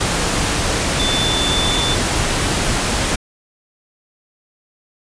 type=tone in noise; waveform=sine; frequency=3520 Hz; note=A7; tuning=in tune; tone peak=-19 dBFS; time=0.99-1.95 s; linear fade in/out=10 ms; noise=pink; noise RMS=-18 dBFS; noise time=0-3.16 s; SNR=-4 dB; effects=resampled to 22050 Hz